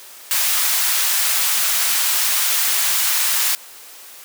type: high-pass noise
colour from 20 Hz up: white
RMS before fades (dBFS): -18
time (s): 0.31-3.55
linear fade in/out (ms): 0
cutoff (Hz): 990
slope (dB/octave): 12
effects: white hiss -40 dBFS RMS until 4.24 s + high-pass 400 Hz 12 dB/octave